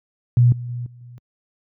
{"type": "tone with level steps", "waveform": "sine", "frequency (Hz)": 121.4, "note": "B2", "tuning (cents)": -29, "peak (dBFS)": [-9, -26, -24, -40, -37], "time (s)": [0.37, 1.18], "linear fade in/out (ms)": 0, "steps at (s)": [0.52, 0.69, 0.86, 1.01], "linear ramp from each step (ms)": 2, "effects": ["high-pass 80 Hz 12 dB/octave"]}